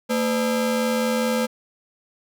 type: ring-modulated tone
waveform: 40% pulse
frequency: 366.7 Hz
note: F#4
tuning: 15 cents flat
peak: -16 dBFS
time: 0.09-1.47 s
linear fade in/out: 20 ms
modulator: 141 Hz
effects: none